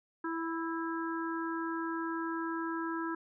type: harmonic tone with a mistuned harmonic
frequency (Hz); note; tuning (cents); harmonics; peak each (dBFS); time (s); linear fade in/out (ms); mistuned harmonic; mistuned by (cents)
329.6; E4; 0; 1 / 3 / 4 / 5; -35 / -40 / -41 / -42; 0.24-3.15; 5; 5; -20
effects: none